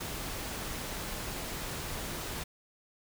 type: noise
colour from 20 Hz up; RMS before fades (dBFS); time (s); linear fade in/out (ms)
pink; -38; 0-2.44; 10
effects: none